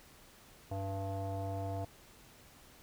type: tone with low-pass filter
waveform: square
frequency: 97.5 Hz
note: G2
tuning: 9 cents flat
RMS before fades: -38 dBFS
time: 0.71-1.85 s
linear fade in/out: 5 ms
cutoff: 730 Hz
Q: 5.5
effects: pink hiss -59 dBFS RMS until 2.82 s